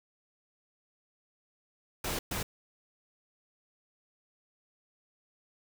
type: noise bursts at uneven times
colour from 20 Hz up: pink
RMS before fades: -34 dBFS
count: 2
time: 2.04-2.19 / 2.31-2.43 s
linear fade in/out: 5 ms
effects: none